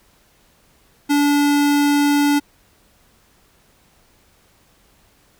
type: tone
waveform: square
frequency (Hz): 288.7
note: D4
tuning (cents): -30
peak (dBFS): -14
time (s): 1.09-2.4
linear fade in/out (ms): 20
effects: pink hiss -56 dBFS RMS until 5.39 s